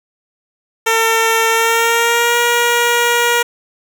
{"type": "tone with pitch glide", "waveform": "10% pulse", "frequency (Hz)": [451.7, 475.8], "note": ["A4", "A#4"], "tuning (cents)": [45, 35], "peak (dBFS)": -3, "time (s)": [0.86, 3.43], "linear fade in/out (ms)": 10, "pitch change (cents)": 90, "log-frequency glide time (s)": [1.5, 2.37], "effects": []}